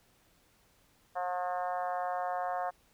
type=harmonic tone; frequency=179.9 Hz; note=F#3; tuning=48 cents flat; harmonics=3 / 4 / 5 / 6 / 7 / 8 / 9 / 10; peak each=-40 / -33 / -42 / -41 / -45 / -50 / -48 / -52 dBFS; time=1.15-2.71 s; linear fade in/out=20 ms; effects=pink hiss -67 dBFS RMS until 2.93 s